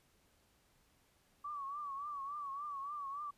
sine tone with vibrato, 1140 Hz, C#6, 48 cents sharp, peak -40 dBFS, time 1.44-3.31 s, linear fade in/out 10 ms, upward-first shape triangle, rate 3.5 Hz, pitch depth 100 cents each way, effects pink hiss -72 dBFS RMS until 3.37 s + resampled to 32000 Hz

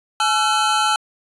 square tone cluster, 852 / 1347 / 1495 / 3063 Hz, G#5 / E6 / F#6 / G7, +44 / +37 / +17 / -41 cents, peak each -20 / -20 / -28 / -25 dBFS, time 0.2-0.96 s, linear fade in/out 2 ms, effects resampled to 24000 Hz

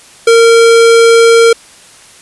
square tone, 460.6 Hz, A#4, 21 cents flat, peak -3 dBFS, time 0.27-1.53 s, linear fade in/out 5 ms, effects white hiss -38 dBFS RMS until 2.21 s + resampled to 24000 Hz

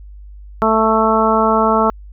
harmonic tone, 220.8 Hz, A3, 6 cents sharp, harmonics 1 / 2 / 3 / 4 / 5 / 6, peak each -18 / -18 / -18 / -18 / -18 / -18 dBFS, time 0.62-1.9 s, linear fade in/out 0 ms, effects added 50 Hz sine -33 dBFS peak until 2.12 s

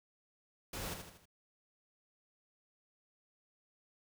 pink noise with echo, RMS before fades -42 dBFS, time 0.73-0.94 s, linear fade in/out 5 ms, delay 79 ms, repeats 4, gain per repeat -6 dB, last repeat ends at 1.256 s, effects none

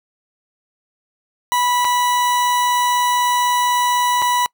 40% pulse tone with dropouts, 982 Hz, B5, 10 cents flat, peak -14 dBFS, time 1.52-4.46 s, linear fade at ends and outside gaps 0 ms, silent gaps 1.846-1.85 / 4.219-4.223 s, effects noise-tail reverb RT60 0.1 s tail -26 dB re dry

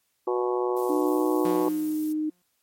harmonic tone, 122.6 Hz, B2, 12 cents flat, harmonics 3 / 4 / 5 / 6 / 7 / 8 / 9, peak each -25 / -29 / -38 / -37 / -33 / -37 / -35 dBFS, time 0.27-1.69 s, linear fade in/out 5 ms
violet noise, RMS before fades -42 dBFS, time 0.76-2.13 s, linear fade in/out 10 ms
sine tone with pitch glide, 301.8 to 308 Hz, D4 to D#4, +47 to -17 cents, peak -24 dBFS, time 0.89-2.3 s, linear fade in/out 10 ms, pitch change +36 cents, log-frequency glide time 1.02-1.27 s
sawtooth tone with exponential decay, 178.4 Hz, F3, 37 cents sharp, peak -27 dBFS, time 1.45-2.42 s, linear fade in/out 2 ms, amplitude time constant 210 ms
effects white hiss -72 dBFS RMS until 2.62 s + MP3 64 kbps

